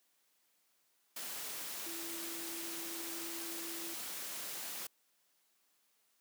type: tone in noise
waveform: sine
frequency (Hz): 333.7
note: E4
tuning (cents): +21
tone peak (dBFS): -47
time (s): 1.86-3.94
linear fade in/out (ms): 5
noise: white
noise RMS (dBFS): -43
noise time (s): 1.16-4.87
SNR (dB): -7
effects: white hiss -75 dBFS RMS until 6.2 s + high-pass 200 Hz 12 dB/octave